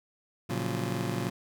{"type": "chord", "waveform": "25% pulse", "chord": "Gb major seventh", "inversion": "first", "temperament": "just", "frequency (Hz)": [115.62, 138.75, 173.43, 185], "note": ["Bb2", "Db3", "F3", "Gb3"], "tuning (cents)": [-14, 2, -12, 0], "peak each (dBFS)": [-30, -32, -33, -33], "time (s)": [0.49, 1.3], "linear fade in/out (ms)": 10, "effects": []}